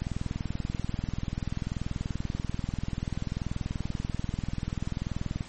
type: click train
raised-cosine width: 5 ms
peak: -18 dBFS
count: 112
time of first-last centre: 0.02-5.408 s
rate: 20.6 Hz
effects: pink hiss -47 dBFS RMS until 5.48 s + MP3 32 kbps